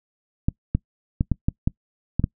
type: clicks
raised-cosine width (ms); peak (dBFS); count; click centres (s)
5; -7; 8; 0.485 / 0.75 / 1.209 / 1.317 / 1.485 / 1.675 / 2.196 / 2.241
effects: noise-tail reverb RT60 0.1 s tail -24 dB re dry